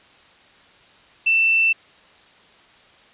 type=tone; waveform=sine; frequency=2671 Hz; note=E7; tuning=22 cents sharp; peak=-14 dBFS; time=1.26-1.73 s; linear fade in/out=10 ms; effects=white hiss -51 dBFS RMS until 3.13 s + resampled to 8000 Hz